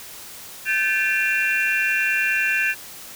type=tone cluster; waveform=sine; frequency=1549 / 1739 / 2401 / 2720 Hz; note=G6 / A6 / D7 / F7; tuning=-21 / -21 / +38 / -46 cents; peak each=-23 dBFS; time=0.65-2.75 s; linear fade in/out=50 ms; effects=tanh soft clip ceiling -11 dBFS + white hiss -39 dBFS RMS until 3.15 s